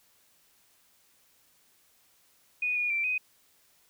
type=tone with pitch steps; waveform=sine; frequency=2474 / 2444 / 2348 / 2503 Hz; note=D#7 / D#7 / D7 / D#7; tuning=-10 / -32 / -1 / +10 cents; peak=-26 dBFS; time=2.62-3.18 s; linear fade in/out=5 ms; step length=140 ms; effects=white hiss -65 dBFS RMS until 3.89 s